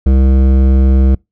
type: tone with hard clipping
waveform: sine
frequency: 66 Hz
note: C2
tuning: 16 cents sharp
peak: -8 dBFS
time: 0.06-1.15 s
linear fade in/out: 5 ms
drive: 13 dB
effects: noise-tail reverb RT60 0.2 s tail -26 dB re dry